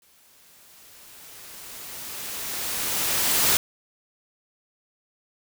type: noise with exponential growth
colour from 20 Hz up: white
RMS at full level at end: -19 dBFS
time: 0.02-3.57 s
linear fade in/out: 1 ms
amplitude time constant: 770 ms
effects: none